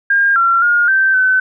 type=tone with pitch steps; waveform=sine; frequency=1611 / 1366 / 1425 / 1556 / 1519 Hz; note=G6 / F6 / F6 / G6 / F#6; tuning=+47 / -39 / +34 / -13 / +45 cents; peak=-9 dBFS; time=0.1-1.4 s; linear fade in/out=5 ms; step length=260 ms; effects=none